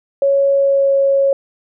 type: tone with pitch glide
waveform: sine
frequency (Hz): 554.4 to 549.9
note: C#5 to C#5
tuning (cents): 0 to -14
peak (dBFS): -10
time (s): 0.22-1.33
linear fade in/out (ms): 2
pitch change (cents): -14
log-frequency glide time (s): 0.54-0.93
effects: none